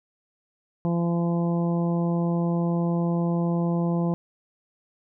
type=harmonic tone; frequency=170.7 Hz; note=F3; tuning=39 cents flat; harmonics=1 / 2 / 3 / 4 / 5 / 6; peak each=-22 / -30 / -33 / -36 / -38 / -40 dBFS; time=0.85-4.14 s; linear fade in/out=0 ms; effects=none